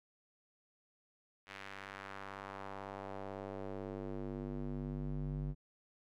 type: tone with band-pass filter sweep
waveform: square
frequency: 49 Hz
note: G1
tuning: in tune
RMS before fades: -43 dBFS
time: 1.46-5.55 s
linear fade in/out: 50 ms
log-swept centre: 2200 to 140 Hz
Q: 1.3
effects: none